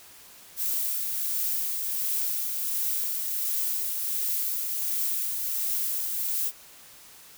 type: noise with tremolo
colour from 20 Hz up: violet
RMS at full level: -27 dBFS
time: 0.56-6.52 s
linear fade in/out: 50 ms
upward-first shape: triangle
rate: 1.4 Hz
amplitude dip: 35%
effects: white hiss -50 dBFS RMS until 7.37 s

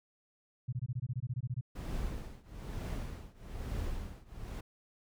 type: tone bursts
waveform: sine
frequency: 124.1 Hz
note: B2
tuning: 9 cents sharp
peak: -32 dBFS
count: 14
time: 0.68-1.611 s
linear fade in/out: 10 ms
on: 47 ms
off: 21 ms
type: noise with tremolo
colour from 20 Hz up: brown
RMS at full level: -36 dBFS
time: 1.75-4.61 s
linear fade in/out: 10 ms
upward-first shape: triangle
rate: 1.1 Hz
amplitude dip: 95%
effects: none

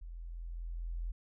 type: tone with level ramp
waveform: sine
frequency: 42.23 Hz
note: E1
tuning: 43 cents sharp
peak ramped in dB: -43 to -34 dBFS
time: 0.01-1.12 s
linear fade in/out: 10 ms
effects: none

